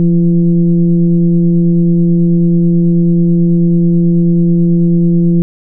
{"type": "tone with frequency modulation", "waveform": "sine", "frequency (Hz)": 171.6, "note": "F3", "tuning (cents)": -30, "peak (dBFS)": -6, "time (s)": [0, 5.42], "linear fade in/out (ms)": 0, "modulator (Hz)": 167, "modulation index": 0.66, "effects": []}